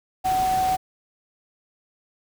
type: tone in noise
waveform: sine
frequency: 750 Hz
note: F#5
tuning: 23 cents sharp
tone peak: -19 dBFS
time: 0.24-0.77 s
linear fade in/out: 20 ms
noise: pink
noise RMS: -33 dBFS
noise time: 0.24-0.77 s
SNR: +11 dB
effects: none